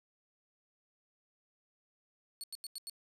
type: tone bursts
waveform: 25% pulse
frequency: 4400 Hz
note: C#8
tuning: 14 cents flat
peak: -36 dBFS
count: 5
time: 2.41-2.897 s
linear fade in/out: 0 ms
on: 27 ms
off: 88 ms
effects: none